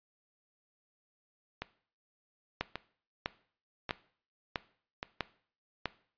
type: two click trains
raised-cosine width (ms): 0.3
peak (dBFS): -20 / -15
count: 4 / 6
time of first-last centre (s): 1.62-5.029 / 2.61-5.857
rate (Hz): 0.88 / 1.54
effects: noise-tail reverb RT60 0.5 s tail -18 dB re dry + resampled to 11025 Hz